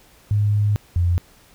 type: tone pair in turn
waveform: sine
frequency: 103.83 / 87.31 Hz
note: G#2 / F2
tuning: 0 / 0 cents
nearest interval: minor third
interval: 300 cents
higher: first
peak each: -15 dBFS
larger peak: neither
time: 0.31-0.76 / 0.96-1.18 s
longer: first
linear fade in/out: 0 ms
effects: pink hiss -52 dBFS RMS until 1.54 s